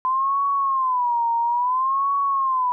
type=tone with vibrato; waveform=sine; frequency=1020 Hz; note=C6; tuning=44 cents flat; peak=-18 dBFS; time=0.05-2.72 s; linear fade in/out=0 ms; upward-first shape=sine; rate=0.59 Hz; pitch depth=160 cents each way; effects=none